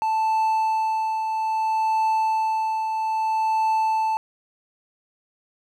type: tone with tremolo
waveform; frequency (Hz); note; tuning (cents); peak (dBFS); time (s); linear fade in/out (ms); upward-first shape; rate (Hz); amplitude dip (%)
triangle; 880; A5; 0; -16; 0.02-4.17; 0; triangle; 0.61; 45
effects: none

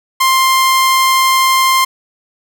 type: tone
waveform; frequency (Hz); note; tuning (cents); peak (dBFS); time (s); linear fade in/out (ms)
sawtooth; 1052; C6; +9; -5; 0.2-1.85; 10
effects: none

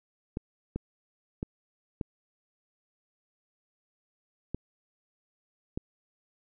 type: clicks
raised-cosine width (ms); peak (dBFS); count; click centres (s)
3; -19; 6; 0.371 / 0.76 / 1.429 / 2.012 / 4.546 / 5.775
effects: none

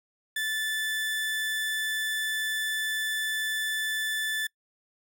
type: tone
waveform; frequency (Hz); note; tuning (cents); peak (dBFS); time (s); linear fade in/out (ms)
30% pulse; 1751; A6; -9; -25; 0.36-4.47; 5
effects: noise-tail reverb RT60 0.1 s tail -24 dB re dry

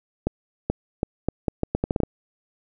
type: accelerating click train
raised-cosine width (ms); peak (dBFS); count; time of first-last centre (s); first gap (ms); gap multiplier
2; -8; 12; 0.27-2.034; 430; 0.77
effects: none

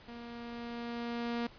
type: tone with level ramp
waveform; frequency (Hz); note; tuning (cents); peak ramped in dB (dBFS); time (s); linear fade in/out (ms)
sawtooth; 236.2; A#3; +23; -41 to -28; 0.08-1.47; 5
effects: pink hiss -56 dBFS RMS until 1.58 s + resampled to 11025 Hz

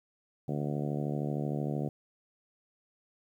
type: harmonic tone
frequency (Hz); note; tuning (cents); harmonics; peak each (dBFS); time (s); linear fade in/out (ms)
73.1; D2; -7; 2 / 3 / 4 / 5 / 6 / 7 / 8 / 9 / 10; -33 / -37 / -39 / -41 / -43 / -44 / -45 / -46 / -47; 0.48-1.89; 5
effects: 11-bit

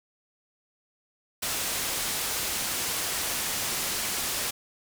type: low-pass noise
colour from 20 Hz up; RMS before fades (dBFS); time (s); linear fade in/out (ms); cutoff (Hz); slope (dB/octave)
white; -30; 1.42-4.51; 10; 12000; 12
effects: none

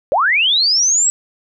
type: linear sweep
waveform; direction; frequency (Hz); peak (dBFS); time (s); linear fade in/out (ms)
sine; up; 486.1 to 7870; -11; 0.12-1.1; 0
effects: none

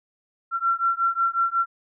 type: beating tone pair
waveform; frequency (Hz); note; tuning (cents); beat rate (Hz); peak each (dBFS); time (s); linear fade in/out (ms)
sine; 1358 / 1363.5; F6 / F6; -49 / -42; 5.5; -23; 0.51-1.66; 50
effects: none

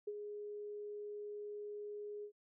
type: tone with ADSR envelope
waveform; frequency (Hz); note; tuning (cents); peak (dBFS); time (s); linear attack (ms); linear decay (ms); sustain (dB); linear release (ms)
sine; 415.3; G#4; 0; -37; 0.07-2.32; 8; 44; -6; 83
effects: none

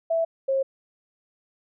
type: tone pair in turn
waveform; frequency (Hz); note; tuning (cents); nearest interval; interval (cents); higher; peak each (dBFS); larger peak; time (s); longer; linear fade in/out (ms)
sine; 659.3 / 538; E5 / C5; 0 / +48; major third; 352; first; -20; neither; 0.1-0.25 / 0.48-0.63; neither; 10
effects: none

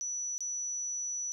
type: tone with dropouts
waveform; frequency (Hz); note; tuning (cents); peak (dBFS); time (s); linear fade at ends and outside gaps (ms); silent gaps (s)
sine; 5920; F#8; 0; -33; 0.01-1.32; 0; 0.38-0.406
effects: none

